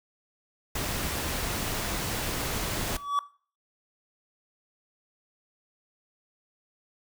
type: noise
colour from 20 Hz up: pink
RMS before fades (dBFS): -31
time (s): 0.75-2.97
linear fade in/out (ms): 5
type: tone with exponential growth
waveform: triangle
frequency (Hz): 1142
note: D6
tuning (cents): -49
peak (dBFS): -18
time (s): 2.83-3.19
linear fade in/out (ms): 1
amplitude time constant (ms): 77
effects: noise-tail reverb RT60 0.4 s tail -17 dB re dry